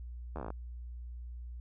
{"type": "slowing click train", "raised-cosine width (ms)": 1, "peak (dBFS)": -26, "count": 10, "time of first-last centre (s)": [0.36, 0.504], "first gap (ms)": 12, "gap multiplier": 1.07, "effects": ["added 60 Hz sine -41 dBFS peak until 1.6 s"]}